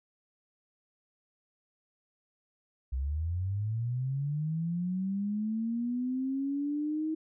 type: linear sweep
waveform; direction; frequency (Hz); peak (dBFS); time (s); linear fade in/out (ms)
sine; up; 62 to 318; -29; 2.92-7.15; 10
effects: none